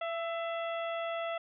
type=harmonic tone with a mistuned harmonic; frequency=670 Hz; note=E5; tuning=28 cents sharp; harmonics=1 / 2 / 3 / 4 / 5; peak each=-34 / -40 / -44 / -46 / -48 dBFS; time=0.01-1.38 s; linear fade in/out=5 ms; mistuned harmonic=2; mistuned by=-27 cents; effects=none